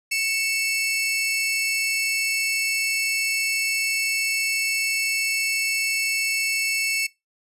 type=tone pair together; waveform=sawtooth; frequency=2217 / 2654 Hz; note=C#7 / E7; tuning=0 / +11 cents; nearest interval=minor third; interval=311 cents; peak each=-21 dBFS; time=0.11-7.07 s; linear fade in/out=10 ms; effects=noise-tail reverb RT60 0.2 s tail -22 dB re dry + resampled to 32000 Hz